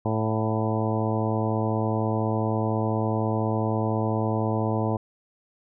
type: harmonic tone with a mistuned harmonic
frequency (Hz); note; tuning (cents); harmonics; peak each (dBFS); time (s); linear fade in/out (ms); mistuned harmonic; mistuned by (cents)
110; A2; 0; 1 / 2 / 3 / 4 / 5 / 6 / 7 / 8 / 9; -26 / -29 / -31 / -32 / -33 / -34 / -34 / -35 / -36; 0.05-4.97; 5; 7; -36
effects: none